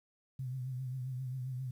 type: tone with vibrato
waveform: sine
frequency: 128.7 Hz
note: C3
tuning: 28 cents flat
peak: -36 dBFS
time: 0.39-1.71 s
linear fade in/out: 5 ms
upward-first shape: triangle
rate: 7.5 Hz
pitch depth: 72 cents each way
effects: 11-bit